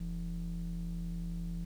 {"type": "ring-modulated tone", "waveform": "triangle", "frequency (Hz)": 65.3, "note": "C2", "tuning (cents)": -3, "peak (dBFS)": -30, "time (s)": [0, 1.65], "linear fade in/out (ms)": 10, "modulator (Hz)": 105, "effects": ["10-bit"]}